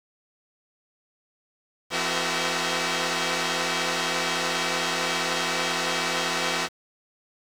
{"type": "tone cluster", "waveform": "5% pulse", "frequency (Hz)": [169.7, 256.3, 375.4, 460.9, 646], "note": ["F3", "C4", "F#4", "A#4", "E5"], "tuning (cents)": [-49, -36, 25, -20, -35], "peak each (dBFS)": -19, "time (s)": [1.9, 6.69], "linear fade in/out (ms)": 50, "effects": ["low-pass 8000 Hz 12 dB/octave", "8-bit"]}